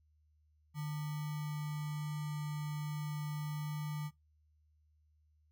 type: tone with sample-and-hold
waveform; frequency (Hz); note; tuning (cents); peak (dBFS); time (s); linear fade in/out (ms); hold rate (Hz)
sine; 150.2; D3; +39; -36; 0.74-4.11; 50; 1050
effects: noise-tail reverb RT60 0.2 s tail -21 dB re dry + added 76 Hz sine -68 dBFS peak until 5.51 s